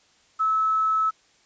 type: tone with quantisation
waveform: sine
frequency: 1300 Hz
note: E6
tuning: 24 cents flat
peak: -19 dBFS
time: 0.39-1.11 s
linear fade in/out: 20 ms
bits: 8
effects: white hiss -60 dBFS RMS until 1.45 s + resampled to 16000 Hz